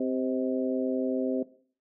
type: harmonic tone with a mistuned harmonic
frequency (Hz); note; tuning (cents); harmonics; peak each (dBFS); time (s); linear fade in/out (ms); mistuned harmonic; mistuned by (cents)
130.1; C3; -9; 2 / 3 / 4 / 5; -28 / -33 / -33 / -37; 0-1.43; 5; 5; -47
effects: noise-tail reverb RT60 0.5 s tail -18 dB re dry